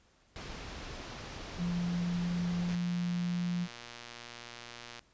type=low-pass noise; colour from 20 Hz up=pink; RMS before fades=-44 dBFS; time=0.36-2.75 s; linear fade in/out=0 ms; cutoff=6100 Hz; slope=24 dB/octave
type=tone with pitch glide; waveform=sine; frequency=174.61 to 175.62 Hz; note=F3 to F3; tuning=0 to +10 cents; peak=-30 dBFS; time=1.57-3.68 s; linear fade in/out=50 ms; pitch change=+10 cents; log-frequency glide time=1.99-3.36 s
type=click train; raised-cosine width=0.2 ms; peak=-28 dBFS; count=275; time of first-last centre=2.69-4.993 s; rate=119 Hz
effects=pink hiss -67 dBFS RMS until 5.13 s + resampled to 16000 Hz